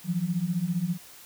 sine beating tone pair, 165.5 / 180.5 Hz, E3 / F#3, +7 / -43 cents, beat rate 15 Hz, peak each -29 / -27 dBFS, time 0.04-0.98 s, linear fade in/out 50 ms, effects white hiss -49 dBFS RMS until 1.25 s

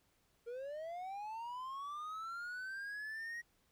triangle linear sweep, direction up, 460.1 to 1900 Hz, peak -40 dBFS, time 0.46-3.42 s, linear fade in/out 20 ms, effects pink hiss -75 dBFS RMS until 3.71 s

